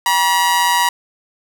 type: tone with amplitude modulation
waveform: sawtooth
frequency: 961 Hz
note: B5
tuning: 48 cents flat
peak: -6 dBFS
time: 0.06-0.89 s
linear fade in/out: 2 ms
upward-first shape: sine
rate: 176 Hz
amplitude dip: 60%
effects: none